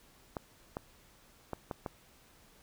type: clicks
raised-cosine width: 1 ms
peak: -22 dBFS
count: 5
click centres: 0.368 / 0.769 / 1.533 / 1.712 / 1.862 s
effects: pink hiss -62 dBFS RMS until 2.62 s